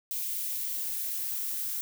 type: noise with high-pass filter sweep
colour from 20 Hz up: violet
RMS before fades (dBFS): -33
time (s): 0.11-1.81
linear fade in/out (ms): 0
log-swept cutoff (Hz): 2400 to 1100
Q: 1.3
effects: none